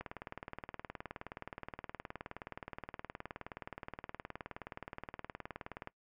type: click train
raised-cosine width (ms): 0.5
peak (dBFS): -27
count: 113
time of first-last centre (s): 0.01-5.874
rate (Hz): 19.1
effects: noise-tail reverb RT60 0.1 s tail -20 dB re dry

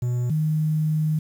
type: tone pair in turn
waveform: triangle / sine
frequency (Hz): 122.7 / 155.03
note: B2 / D#3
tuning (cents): -11 / -6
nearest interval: major third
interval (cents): 405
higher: second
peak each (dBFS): -19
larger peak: neither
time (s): 0.02-0.3 / 0.3-1.19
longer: second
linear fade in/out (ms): 5
effects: 8-bit

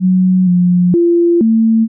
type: tone with pitch steps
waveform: sine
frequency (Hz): 184.9 / 178.2 / 343 / 224.1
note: F#3 / F3 / F4 / A3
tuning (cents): -1 / +35 / -31 / +32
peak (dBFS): -7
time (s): 0-1.88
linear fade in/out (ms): 50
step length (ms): 470
effects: none

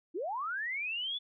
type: linear sweep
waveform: sine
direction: up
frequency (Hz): 290 to 3498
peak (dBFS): -33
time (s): 0.14-1.19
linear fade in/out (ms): 20
effects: none

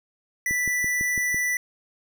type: tone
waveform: square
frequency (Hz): 1975.5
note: B6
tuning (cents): 0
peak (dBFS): -23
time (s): 0.46-1.57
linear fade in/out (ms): 2
type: click train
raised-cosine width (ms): 3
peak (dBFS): -22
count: 6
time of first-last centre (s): 0.51-1.345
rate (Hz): 5.99
effects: none

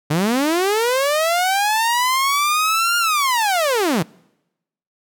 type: linear two-way sweep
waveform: sawtooth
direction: up then down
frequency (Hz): 141.1 to 1417 to 141.1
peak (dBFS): -12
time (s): 0.1-4.03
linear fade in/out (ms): 10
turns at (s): 2.98
effects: noise-tail reverb RT60 0.9 s tail -25 dB re dry

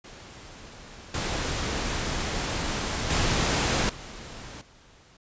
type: noise with level steps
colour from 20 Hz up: pink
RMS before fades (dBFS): -45 / -29 / -24 / -41 / -55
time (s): 0.04-5.17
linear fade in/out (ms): 5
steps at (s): 1.14 / 3.1 / 3.89 / 4.61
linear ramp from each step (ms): 5
effects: resampled to 16000 Hz

